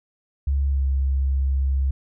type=tone with pitch glide; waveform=sine; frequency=69.3 to 67.48 Hz; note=C#2 to C#2; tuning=0 to -46 cents; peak=-18 dBFS; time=0.47-1.91 s; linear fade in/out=5 ms; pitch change=-46 cents; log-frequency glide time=0.7-0.82 s; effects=none